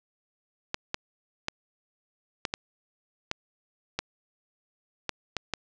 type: clicks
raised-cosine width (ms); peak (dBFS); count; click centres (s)
0.2; -11; 10; 0.744 / 0.944 / 1.484 / 2.452 / 2.539 / 3.314 / 3.99 / 5.093 / 5.367 / 5.537
effects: resampled to 16000 Hz + 7-bit